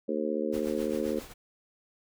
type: harmonic tone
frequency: 76 Hz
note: D#2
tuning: 40 cents flat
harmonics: 3 / 4 / 5 / 6 / 7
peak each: -34 / -34 / -34 / -34 / -34 dBFS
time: 0.08-1.2 s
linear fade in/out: 10 ms
type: noise with tremolo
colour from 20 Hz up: pink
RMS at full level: -43 dBFS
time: 0.52-1.34 s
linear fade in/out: 20 ms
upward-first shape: triangle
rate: 7.5 Hz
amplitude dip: 65%
effects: none